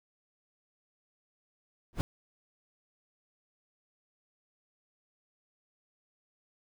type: noise with exponential growth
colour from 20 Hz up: brown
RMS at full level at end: -23 dBFS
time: 1.93-2.01 s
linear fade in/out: 0 ms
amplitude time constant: 16 ms
effects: none